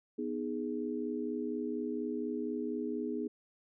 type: chord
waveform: sine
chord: G# minor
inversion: first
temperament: equal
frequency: 246.9 / 311.1 / 415.3 Hz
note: B3 / D#4 / G#4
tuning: 0 / 0 / 0 cents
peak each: -37 / -38 / -38 dBFS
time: 0.18-3.28 s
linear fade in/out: 10 ms
effects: none